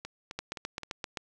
two click trains, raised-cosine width 0.2 ms, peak -17 / -22 dBFS, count 7 / 4, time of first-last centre 0.39-1.172 / 0.05-0.833 s, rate 7.67 / 3.83 Hz, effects none

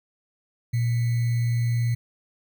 sine tone with sample-and-hold, 118.3 Hz, A#2, 26 cents sharp, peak -20 dBFS, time 0.73-1.95 s, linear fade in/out 10 ms, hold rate 2100 Hz, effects none

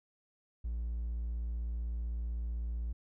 triangle tone, 57.9 Hz, A#1, 11 cents flat, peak -31 dBFS, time 0.64-2.93 s, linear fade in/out 10 ms, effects tanh soft clip ceiling -27 dBFS

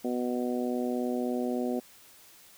harmonic tone, 123.47 Hz, B2, in tune, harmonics 2 / 3 / 4 / 5 / 6, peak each -30 / -34 / -36 / -38 / -40 dBFS, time 0.04-1.8 s, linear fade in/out 10 ms, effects white hiss -55 dBFS RMS until 2.57 s

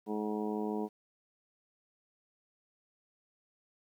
harmonic tone, 106.2 Hz, G#2, 39 cents sharp, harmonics 2 / 3 / 4 / 5 / 6 / 7 / 8 / 9, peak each -36 / -39 / -37 / -49 / -50 / -44 / -50 / -45 dBFS, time 0.06-0.89 s, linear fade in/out 50 ms, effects 11-bit

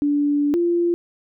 sine tone pair in turn, 290 / 344.9 Hz, D4 / F4, -22 / -22 cents, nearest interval minor third, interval 300 cents, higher second, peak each -16 dBFS, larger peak neither, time 0.02-0.54 / 0.54-0.94 s, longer first, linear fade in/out 0 ms, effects none

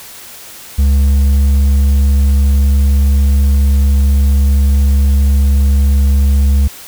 sine tone with hard clipping, 69.3 Hz, C#2, in tune, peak -8 dBFS, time 0.78-6.68 s, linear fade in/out 10 ms, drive 4 dB, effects white hiss -33 dBFS RMS until 6.87 s

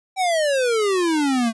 square exponential sweep, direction down, 779 to 220 Hz, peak -18 dBFS, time 0.16-1.53 s, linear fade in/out 50 ms, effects resampled to 24000 Hz

